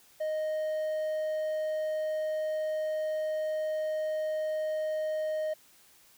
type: tone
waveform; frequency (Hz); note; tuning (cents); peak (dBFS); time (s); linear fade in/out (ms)
triangle; 621; D#5; -3; -27; 0.2-5.54; 10
effects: white hiss -60 dBFS RMS until 6.17 s